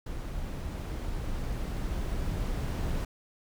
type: noise with level ramp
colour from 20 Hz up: brown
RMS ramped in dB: -36 to -30 dBFS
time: 0.06-3.05 s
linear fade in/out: 5 ms
effects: none